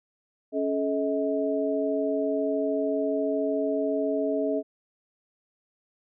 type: tone cluster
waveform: sine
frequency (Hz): 277.9 / 430.7 / 636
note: C#4 / A4 / D#5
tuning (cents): +4 / -37 / +38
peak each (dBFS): -28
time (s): 0.52-4.63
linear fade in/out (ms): 50
effects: none